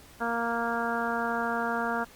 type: harmonic tone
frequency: 233.1 Hz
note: A#3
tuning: in tune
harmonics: 1 / 2 / 3 / 4 / 5 / 6 / 7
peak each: -34 / -35 / -33 / -34 / -37 / -33 / -37 dBFS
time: 0.2-2.05 s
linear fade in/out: 20 ms
effects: pink hiss -53 dBFS RMS until 2.15 s + Opus 48 kbps